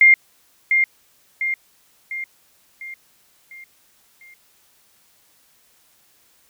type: tone with echo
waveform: sine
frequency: 2114 Hz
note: C7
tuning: 17 cents sharp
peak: -7 dBFS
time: 0.01-0.14 s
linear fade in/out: 2 ms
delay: 700 ms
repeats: 6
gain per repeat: -6 dB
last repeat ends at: 4.34 s
effects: white hiss -58 dBFS RMS until 6.49 s